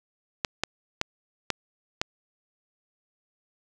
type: clicks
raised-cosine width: 0.2 ms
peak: -7 dBFS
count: 5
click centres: 0.448 / 0.636 / 1.014 / 1.503 / 2.015 s
effects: none